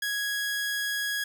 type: tone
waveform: sawtooth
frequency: 1661.2 Hz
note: G#6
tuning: in tune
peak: -24 dBFS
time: 0.02-1.24 s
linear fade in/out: 5 ms
effects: none